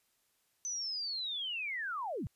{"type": "linear sweep", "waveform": "sine", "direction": "down", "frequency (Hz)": [6120, 78.2], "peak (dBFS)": -35, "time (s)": [0.65, 2.27], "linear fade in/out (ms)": 0, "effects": ["white hiss -75 dBFS RMS until 2.35 s", "resampled to 32000 Hz"]}